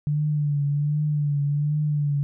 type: tone with vibrato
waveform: sine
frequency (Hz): 146.83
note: D3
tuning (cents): 0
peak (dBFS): -20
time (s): 0.07-2.23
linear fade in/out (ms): 0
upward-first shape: triangle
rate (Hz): 1.3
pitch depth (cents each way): 54
effects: none